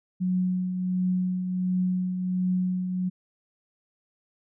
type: tone with tremolo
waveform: sine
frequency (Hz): 183.1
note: F#3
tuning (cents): -18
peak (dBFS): -21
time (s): 0.2-3.1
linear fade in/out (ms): 20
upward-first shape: triangle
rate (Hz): 1.4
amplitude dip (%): 50
effects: none